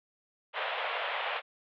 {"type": "band-pass noise", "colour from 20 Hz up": "pink", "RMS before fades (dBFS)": -34, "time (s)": [0.53, 1.42], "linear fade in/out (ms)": 50, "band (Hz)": [520, 3400], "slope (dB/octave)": 48, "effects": []}